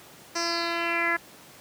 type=tone with low-pass filter sweep; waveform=10% pulse; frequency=339 Hz; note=E4; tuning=49 cents sharp; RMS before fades=-27 dBFS; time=0.35-1.17 s; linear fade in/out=10 ms; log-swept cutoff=6200 to 1800 Hz; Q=4.9; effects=pink hiss -49 dBFS RMS until 1.6 s + high-pass 150 Hz 12 dB/octave